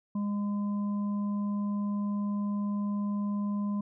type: harmonic tone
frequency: 204.3 Hz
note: G#3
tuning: 28 cents flat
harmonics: 1 / 3 / 5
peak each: -28 / -49 / -44 dBFS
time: 0.15-3.81 s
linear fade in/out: 5 ms
effects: none